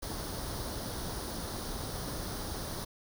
pink noise with comb filter, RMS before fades -38 dBFS, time 0.02-2.85 s, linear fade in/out 10 ms, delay 0.2 ms, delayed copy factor +0.65, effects none

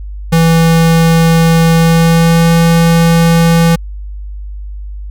square tone with pitch glide, 164.81 to 166.82 Hz, E3 to E3, 0 to +21 cents, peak -6 dBFS, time 0.32-3.76 s, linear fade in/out 10 ms, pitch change +21 cents, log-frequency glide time 1.75-2.51 s, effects added 50 Hz sine -21 dBFS peak until 5.1 s

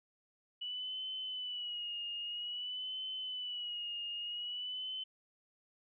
sine tone with vibrato, 2944 Hz, F#7, 9 cents flat, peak -38 dBFS, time 0.61-5.04 s, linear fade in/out 10 ms, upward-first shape sine, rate 0.51 Hz, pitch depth 61 cents each way, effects none

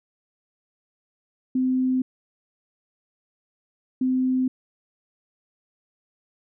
sine tone pair in turn, 257.4 / 257.4 Hz, C4 / C4, -28 / -28 cents, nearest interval unison, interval 0 cents, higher neither, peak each -19 dBFS, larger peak neither, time 1.55-2.02 / 4.01-4.48 s, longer neither, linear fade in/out 5 ms, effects none

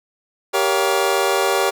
25% pulse chord, G half-diminished seventh, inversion none, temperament just, 392 / 470.4 / 564.5 / 705.6 Hz, G4 / Bb4 / Db5 / F5, 0 / +16 / +31 / +18 cents, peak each -16 / -19 / -18 / -22 dBFS, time 0.53-1.71 s, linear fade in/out 20 ms, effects none

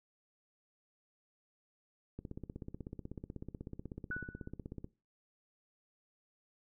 click train, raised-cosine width 3 ms, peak -30 dBFS, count 44, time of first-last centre 2.19-4.844 s, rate 16.2 Hz
sine tone with exponential decay, 1480 Hz, F#6, in tune, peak -34 dBFS, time 4.11-4.5 s, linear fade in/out 2 ms, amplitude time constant 84 ms
effects noise-tail reverb RT60 0.3 s tail -20 dB re dry

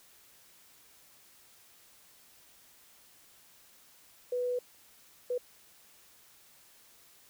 sine tone bursts at uneven times, 493.9 Hz, B4, in tune, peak -29 dBFS, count 2, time 4.32-4.59 / 5.3-5.38 s, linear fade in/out 5 ms, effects white hiss -60 dBFS RMS until 7.29 s

